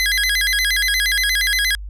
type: tone with vibrato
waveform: 25% pulse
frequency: 1832 Hz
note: A#6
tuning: 31 cents flat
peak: -12 dBFS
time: 0-1.75 s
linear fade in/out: 0 ms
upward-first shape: square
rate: 8.5 Hz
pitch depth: 180 cents each way
effects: added 50 Hz sine -28 dBFS peak until 1.89 s + resampled to 32000 Hz